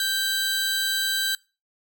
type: tone pair together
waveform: sawtooth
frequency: 1568 / 3955 Hz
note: G6 / B7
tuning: 0 / +2 cents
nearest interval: octave + major third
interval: 1602 cents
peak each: -22 dBFS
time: 0-1.35 s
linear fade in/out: 2 ms
effects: noise-tail reverb RT60 0.3 s tail -23 dB re dry